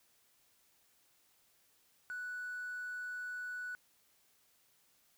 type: tone with hard clipping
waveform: triangle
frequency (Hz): 1480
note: F#6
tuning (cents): 0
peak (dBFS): -40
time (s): 2.1-3.75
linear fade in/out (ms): 0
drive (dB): 4
effects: white hiss -71 dBFS RMS until 5.17 s